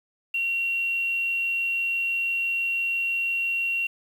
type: tone with quantisation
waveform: sine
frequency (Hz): 2743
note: F7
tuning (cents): -32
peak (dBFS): -23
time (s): 0.34-3.87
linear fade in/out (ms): 5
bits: 8
effects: none